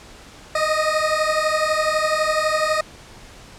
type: beating tone pair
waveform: 20% pulse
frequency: 615 / 627 Hz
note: D#5 / D#5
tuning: -20 / +13 cents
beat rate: 12 Hz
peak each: -16 dBFS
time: 0.55-2.81 s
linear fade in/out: 5 ms
effects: pink hiss -43 dBFS RMS until 3.58 s + low-pass 8000 Hz 12 dB/octave